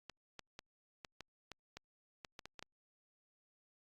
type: clicks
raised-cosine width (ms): 0.2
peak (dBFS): -30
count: 12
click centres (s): 0.097 / 0.393 / 0.591 / 1.048 / 1.207 / 1.517 / 1.77 / 2.248 / 2.392 / 2.456 / 2.593 / 2.626
effects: Opus 48 kbps